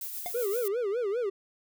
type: noise with tremolo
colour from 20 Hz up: violet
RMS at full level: -36 dBFS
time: 0.01-0.68 s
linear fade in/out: 2 ms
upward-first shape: sine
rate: 7.8 Hz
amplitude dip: 35%
type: tone with exponential decay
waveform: square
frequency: 708 Hz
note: F5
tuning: 23 cents sharp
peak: -30 dBFS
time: 0.26-0.34 s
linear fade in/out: 0 ms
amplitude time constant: 16 ms
type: tone with vibrato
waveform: triangle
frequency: 440 Hz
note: A4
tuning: in tune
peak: -25 dBFS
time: 0.34-1.3 s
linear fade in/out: 10 ms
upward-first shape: sine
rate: 5 Hz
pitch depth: 220 cents each way
effects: none